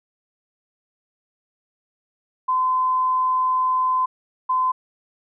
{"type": "tone bursts at uneven times", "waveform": "sine", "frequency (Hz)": 1025, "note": "C6", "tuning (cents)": -36, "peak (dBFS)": -17, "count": 2, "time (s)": [[2.48, 4.06], [4.49, 4.72]], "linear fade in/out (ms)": 10, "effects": []}